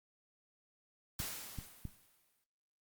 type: noise with exponential decay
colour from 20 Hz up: white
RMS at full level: -40 dBFS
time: 1.19-2.44 s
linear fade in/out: 2 ms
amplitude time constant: 270 ms
type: clicks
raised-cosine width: 5 ms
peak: -29 dBFS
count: 3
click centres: 1.201 / 1.587 / 1.853 s
effects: noise-tail reverb RT60 0.4 s tail -17 dB re dry + Opus 48 kbps